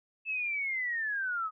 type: linear sweep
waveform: sine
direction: down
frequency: 2637 to 1244.5 Hz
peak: -30 dBFS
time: 0.25-1.51 s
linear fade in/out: 50 ms
effects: none